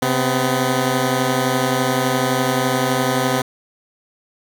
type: tone pair together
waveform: 10% pulse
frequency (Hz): 131.57 / 251.4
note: C3 / B3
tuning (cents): +10 / +31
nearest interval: major seventh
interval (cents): 1121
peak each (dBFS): -11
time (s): 0.02-3.42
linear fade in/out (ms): 5
effects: none